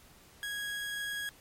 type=tone; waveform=30% pulse; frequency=1654 Hz; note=G#6; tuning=8 cents flat; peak=-32 dBFS; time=0.43-1.29 s; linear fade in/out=0 ms; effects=pink hiss -58 dBFS RMS until 1.4 s + MP3 64 kbps